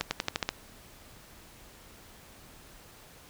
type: accelerating click train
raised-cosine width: 0.2 ms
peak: -10 dBFS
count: 7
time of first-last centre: 0.01-0.49 s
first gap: 100 ms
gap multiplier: 0.91
effects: pink hiss -53 dBFS RMS until 3.29 s